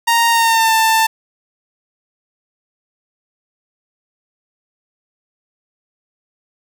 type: tone with pitch glide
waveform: sawtooth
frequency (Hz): 930 to 890.1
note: A#5 to A5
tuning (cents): -4 to +20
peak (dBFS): -7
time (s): 0.07-1.07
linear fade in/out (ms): 10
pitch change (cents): -76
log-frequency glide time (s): 0.3-0.73
effects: none